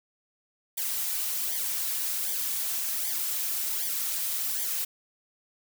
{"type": "noise with flanger", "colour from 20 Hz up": "blue", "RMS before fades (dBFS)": -30, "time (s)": [0.77, 4.85], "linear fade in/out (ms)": 10, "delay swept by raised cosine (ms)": [0.73, 5.03], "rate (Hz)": 1.3, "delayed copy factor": -0.85, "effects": []}